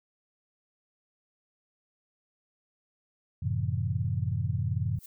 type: chord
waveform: sine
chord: F# half-diminished seventh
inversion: none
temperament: just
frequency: 92.5 / 111 / 133.2 / 166.5 Hz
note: F#2 / A2 / C3 / E3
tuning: 0 / +16 / +31 / +18 cents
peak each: -31 / -31 / -32 / -37 dBFS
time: 3.42-4.99 s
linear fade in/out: 10 ms
type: noise with exponential growth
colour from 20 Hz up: violet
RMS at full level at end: -42 dBFS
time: 4.93-5.06 s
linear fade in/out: 5 ms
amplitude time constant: 27 ms
effects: none